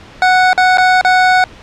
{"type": "tone with dropouts", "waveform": "25% pulse", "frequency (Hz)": 739, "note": "F#5", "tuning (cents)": -2, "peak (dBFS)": -3, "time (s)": [0.22, 1.44], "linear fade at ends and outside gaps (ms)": 1, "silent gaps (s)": [[0.531, 0.577], [0.773, 0.782], [1.012, 1.048]], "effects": ["pink hiss -37 dBFS RMS until 1.62 s", "low-pass 4000 Hz 12 dB/octave"]}